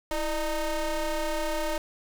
30% pulse ring-modulated tone, 311.1 Hz, D#4, in tune, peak -21 dBFS, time 0.11-1.78 s, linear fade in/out 2 ms, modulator 294 Hz, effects none

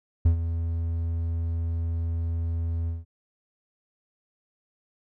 triangle tone with ADSR envelope, 83.2 Hz, E2, 17 cents sharp, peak -12 dBFS, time 0.25-3.05 s, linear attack 8 ms, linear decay 100 ms, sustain -11 dB, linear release 170 ms, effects none

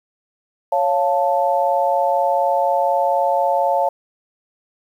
sine chord, Db augmented, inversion none, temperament equal, 554.4 / 698.5 / 880 Hz, Db5 / F5 / A5, 0 / 0 / 0 cents, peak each -19 dBFS, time 0.72-3.89 s, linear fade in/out 5 ms, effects 8-bit

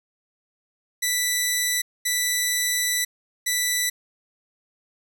10% pulse tone bursts at uneven times, 1975.5 Hz, B6, in tune, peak -12 dBFS, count 3, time 1.02-1.82 / 2.05-3.05 / 3.46-3.9 s, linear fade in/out 10 ms, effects none

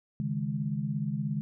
sine chord, C# suspended second, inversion none, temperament equal, 138.59 / 155.56 / 207.7 Hz, C#3 / D#3 / G#3, 0 / 0 / 0 cents, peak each -33 dBFS, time 0.2-1.41 s, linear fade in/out 0 ms, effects none

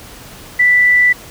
sine tone, 1975.5 Hz, B6, in tune, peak -7 dBFS, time 0.59-1.13 s, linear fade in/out 10 ms, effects pink hiss -36 dBFS RMS until 1.3 s

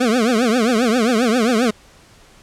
25% pulse tone with vibrato, 234.5 Hz, A#3, 11 cents sharp, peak -10 dBFS, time 0-1.71 s, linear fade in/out 10 ms, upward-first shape triangle, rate 7.5 Hz, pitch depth 210 cents each way, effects pink hiss -48 dBFS RMS until 2.42 s + low-pass 9000 Hz 12 dB/octave

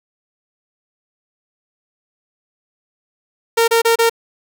sawtooth tone bursts, 460 Hz, A#4, 23 cents flat, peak -7 dBFS, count 4, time 3.57-4.097 s, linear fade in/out 10 ms, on 110 ms, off 29 ms, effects none

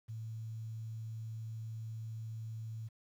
sine tone with quantisation, 111.6 Hz, A2, 25 cents sharp, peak -40 dBFS, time 0.08-2.89 s, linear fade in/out 20 ms, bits 11, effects none

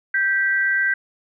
sine tone pair together, 1568 / 1954 Hz, G6 / B6, 0 / -19 cents, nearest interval major third, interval 381 cents, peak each -18 / -22 dBFS, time 0.14-0.94 s, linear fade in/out 5 ms, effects none

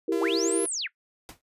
sine chord, E diminished, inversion none, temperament equal, 329.6 / 392 / 466.2 Hz, E4 / G4 / Bb4, 0 / 0 / 0 cents, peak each -27 / -28 / -28 dBFS, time 0.08-0.65 s, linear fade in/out 5 ms
sawtooth tone, 339 Hz, E4, 49 cents sharp, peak -30 dBFS, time 0.12-0.66 s, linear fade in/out 2 ms
sine linear two-way sweep, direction up then down, 293.7 to 11175 to 1251 Hz, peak -28 dBFS, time 0.2-0.88 s, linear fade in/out 20 ms, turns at 0.64 s
pink noise with exponential decay, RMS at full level -39 dBFS, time 1.29-1.41 s, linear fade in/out 0 ms, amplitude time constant 25 ms
effects noise-tail reverb RT60 0.1 s tail -19 dB re dry + resampled to 32000 Hz

